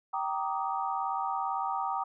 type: chord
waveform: sine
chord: Eb major seventh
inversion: first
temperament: just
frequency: 777.8 / 933.4 / 1166.7 / 1244.5 Hz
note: G5 / Bb5 / D6 / Eb6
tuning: -14 / +2 / -12 / 0 cents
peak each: -33 / -34 / -37 / -36 dBFS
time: 0.13-2.04 s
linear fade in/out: 10 ms
effects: none